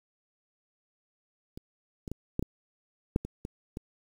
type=clicks; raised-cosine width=3 ms; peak=-28 / -25 / -22 / -15 / -18 / -11 / -23 / -23 / -23 dBFS; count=9; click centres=1.575 / 2.078 / 2.116 / 2.394 / 2.426 / 3.161 / 3.25 / 3.451 / 3.771 s; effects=8-bit